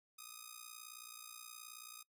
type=ring-modulated tone; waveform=5% pulse; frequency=1244.5 Hz; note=D#6; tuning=in tune; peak=-36 dBFS; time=0.18-2.03 s; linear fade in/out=10 ms; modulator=29.4 Hz; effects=noise-tail reverb RT60 0.1 s tail -21 dB re dry